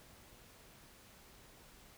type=silence; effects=pink hiss -60 dBFS RMS until 1.97 s